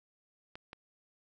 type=clicks; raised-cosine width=0.3 ms; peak=-29 dBFS; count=2; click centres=0.555 / 0.731 s; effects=none